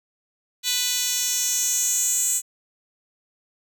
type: tone with high-pass filter sweep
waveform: 10% pulse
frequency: 495.5 Hz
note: B4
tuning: 6 cents sharp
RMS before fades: -23 dBFS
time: 0.63-2.42 s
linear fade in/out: 50 ms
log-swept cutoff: 4300 to 7700 Hz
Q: 3.5
effects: none